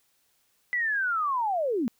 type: linear sweep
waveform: sine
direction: down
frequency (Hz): 2000 to 210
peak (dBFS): -24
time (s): 0.73-1.88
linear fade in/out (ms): 0
effects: white hiss -69 dBFS RMS until 1.99 s